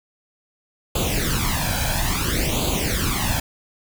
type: noise with flanger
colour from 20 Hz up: pink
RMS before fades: -22 dBFS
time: 0.95-3.4 s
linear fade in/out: 5 ms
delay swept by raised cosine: 0.27 to 1.27 ms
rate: 0.59 Hz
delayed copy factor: +0.8
effects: none